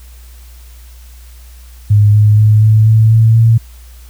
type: tone with pitch steps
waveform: sine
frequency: 104 / 105.57 / 107.17 / 108.79 / 110.44 / 112.11 / 113.81 Hz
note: G#2 / G#2 / A2 / A2 / A2 / A2 / A#2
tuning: +3 / +29 / -45 / -19 / +7 / +33 / -41 cents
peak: -4 dBFS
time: 1.9-3.58 s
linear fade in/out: 10 ms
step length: 240 ms
effects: added 60 Hz sine -33 dBFS peak until 4.09 s + white hiss -45 dBFS RMS until 4.09 s